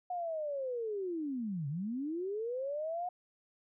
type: linear two-way sweep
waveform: sine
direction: down then up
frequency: 730 to 134.4 to 730 Hz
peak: -34 dBFS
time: 0.1-3.09 s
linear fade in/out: 5 ms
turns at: 1.68 s
effects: none